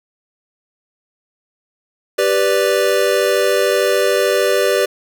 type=chord; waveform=square; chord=G major; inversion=none; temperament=equal; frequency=392 / 493.9 / 587.3 Hz; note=G4 / B4 / D5; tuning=0 / 0 / 0 cents; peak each=-18 dBFS; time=2.18-4.86 s; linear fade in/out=10 ms; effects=none